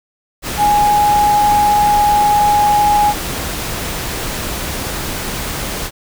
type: tone in noise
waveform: sine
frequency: 830.6 Hz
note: G#5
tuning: in tune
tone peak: -9 dBFS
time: 0.57-3.14 s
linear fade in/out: 50 ms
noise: pink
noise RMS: -22 dBFS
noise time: 0.42-5.91 s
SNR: +10 dB
effects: none